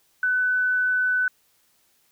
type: tone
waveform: sine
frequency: 1501 Hz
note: F#6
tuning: 24 cents sharp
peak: -19 dBFS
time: 0.23-1.28 s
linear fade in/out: 2 ms
effects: white hiss -64 dBFS RMS until 2.11 s